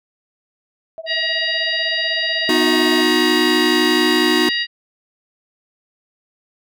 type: tone with tremolo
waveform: sine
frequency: 650 Hz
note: E5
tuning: 24 cents flat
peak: -25 dBFS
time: 0.98-3.02 s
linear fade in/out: 0 ms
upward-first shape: sine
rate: 16 Hz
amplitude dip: 95%
type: harmonic tone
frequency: 950 Hz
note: A#5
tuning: 33 cents sharp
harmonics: 2 / 3 / 4 / 5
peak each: -21 / -23 / -24 / -25 dBFS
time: 1.06-4.67 s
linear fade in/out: 50 ms
type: chord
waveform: square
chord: B major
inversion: none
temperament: equal with one note detuned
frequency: 246.9 / 311.1 / 363 Hz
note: B3 / D#4 / F#4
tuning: 0 / 0 / -33 cents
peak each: -22 / -19 / -19 dBFS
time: 2.49-4.49 s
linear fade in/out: 2 ms
effects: none